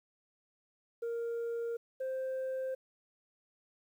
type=tone pair in turn; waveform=sine; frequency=466.2 / 523.3 Hz; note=A#4 / C5; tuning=0 / 0 cents; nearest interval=major second; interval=200 cents; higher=second; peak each=-31 / -31 dBFS; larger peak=neither; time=1.02-1.77 / 2-2.75 s; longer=neither; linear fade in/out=10 ms; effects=tanh soft clip ceiling -33 dBFS + 11-bit